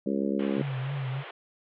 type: harmonic tone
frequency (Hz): 68.9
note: C#2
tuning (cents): -10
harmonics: 3 / 4 / 5 / 6 / 7 / 8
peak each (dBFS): -29 / -31 / -33 / -35 / -36 / -37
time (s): 0.06-0.62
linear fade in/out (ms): 5
type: band-pass noise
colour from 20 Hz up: pink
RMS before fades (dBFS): -43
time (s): 0.39-1.31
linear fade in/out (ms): 5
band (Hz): 390 to 3300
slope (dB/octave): 48
type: tone with vibrato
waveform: sine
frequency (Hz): 134.8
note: C#3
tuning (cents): -48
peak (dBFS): -29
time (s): 0.56-1.24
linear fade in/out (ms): 50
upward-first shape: triangle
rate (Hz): 3.3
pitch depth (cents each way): 100
effects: none